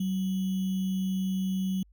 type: tone with sample-and-hold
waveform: sine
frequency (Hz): 188.9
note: F#3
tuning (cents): +36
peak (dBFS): -26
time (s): 0-1.83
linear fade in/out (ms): 5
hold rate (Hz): 3150
effects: added 50 Hz sine -56 dBFS peak until 1.92 s